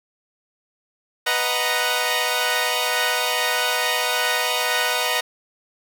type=chord; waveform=10% pulse; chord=B major seventh; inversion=none; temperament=equal; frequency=493.9 / 622.3 / 740 / 932.3 Hz; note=B4 / D#5 / F#5 / A#5; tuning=0 / 0 / 0 / 0 cents; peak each=-17 dBFS; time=1.26-5.21 s; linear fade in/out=10 ms; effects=none